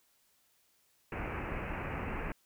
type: low-pass noise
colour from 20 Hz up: pink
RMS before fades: -38 dBFS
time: 1.12-2.32 s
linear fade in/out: 2 ms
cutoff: 2700 Hz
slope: 96 dB/octave
effects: white hiss -71 dBFS RMS until 2.45 s